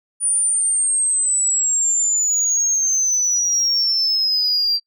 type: exponential sweep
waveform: sine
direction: down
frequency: 9500 to 4699 Hz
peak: -14 dBFS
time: 0.2-4.8 s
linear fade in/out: 50 ms
effects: noise-tail reverb RT60 0.1 s tail -23 dB re dry + tanh soft clip ceiling -12 dBFS